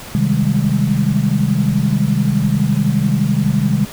sine chord, Ab major seventh, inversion first, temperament equal, 130.81 / 155.56 / 196 / 207.7 Hz, C3 / Eb3 / G3 / Ab3, 0 / 0 / 0 / 0 cents, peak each -18 dBFS, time 0.15-3.85 s, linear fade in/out 0 ms, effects pink hiss -33 dBFS RMS until 3.92 s

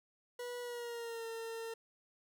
40% pulse tone with pitch glide, 487.4 to 454.8 Hz, B4 to A#4, -23 to -43 cents, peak -40 dBFS, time 0.39-1.74 s, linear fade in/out 5 ms, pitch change -120 cents, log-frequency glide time 0.61-1.26 s, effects none

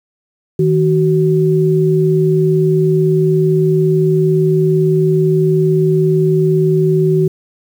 sine tone pair together, 157.96 / 375.7 Hz, D#3 / F#4, +26 / +26 cents, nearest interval octave + minor third, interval 1500 cents, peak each -12 dBFS, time 0.59-7.28 s, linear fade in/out 5 ms, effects 7-bit

